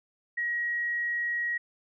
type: tone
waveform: sine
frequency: 1900 Hz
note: A#6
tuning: 33 cents sharp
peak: -27 dBFS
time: 0.37-1.58 s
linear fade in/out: 10 ms
effects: none